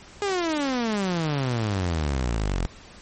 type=exponential sweep; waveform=sawtooth; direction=down; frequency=415.3 to 41.79 Hz; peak=-19 dBFS; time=0.22-2.66 s; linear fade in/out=0 ms; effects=pink hiss -47 dBFS RMS until 3.01 s + MP3 32 kbps